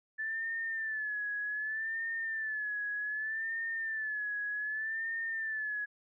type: tone with vibrato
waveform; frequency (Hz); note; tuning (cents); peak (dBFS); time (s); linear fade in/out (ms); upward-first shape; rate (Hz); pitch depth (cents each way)
sine; 1745; A6; -15; -33; 0.18-5.86; 20; sine; 0.65; 75
effects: none